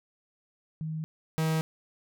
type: tone pair in turn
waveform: sine / 45% pulse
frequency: 157.7 / 159.26 Hz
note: D#3 / D#3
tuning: +24 / +41 cents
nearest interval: unison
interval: 17 cents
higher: second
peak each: -31 / -25 dBFS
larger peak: second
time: 0.81-1.04 / 1.38-1.61 s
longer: neither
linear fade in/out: 0 ms
effects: none